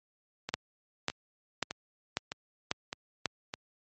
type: two click trains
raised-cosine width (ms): 0.2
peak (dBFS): -11 / -18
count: 6 / 6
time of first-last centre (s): 0.54-3.257 / 0.49-3.539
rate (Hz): 1.84 / 1.64
effects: high-pass 80 Hz 12 dB/octave + MP3 32 kbps